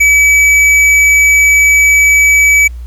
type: tone with hard clipping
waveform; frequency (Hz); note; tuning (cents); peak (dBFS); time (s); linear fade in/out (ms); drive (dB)
triangle; 2289; D7; -45; -6; 0-2.68; 10; 13
effects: added 60 Hz sine -22 dBFS peak until 2.86 s + pink hiss -48 dBFS RMS until 2.86 s